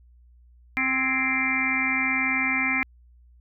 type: harmonic tone with a mistuned harmonic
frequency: 261.6 Hz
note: C4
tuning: in tune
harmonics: 1 / 3 / 4 / 5 / 6 / 7 / 8 / 9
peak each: -30 / -36 / -36 / -35 / -36 / -35 / -25 / -26 dBFS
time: 0.77-2.83 s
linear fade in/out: 0 ms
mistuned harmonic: 6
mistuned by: +100 cents
effects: added 60 Hz sine -51 dBFS peak until 3.4 s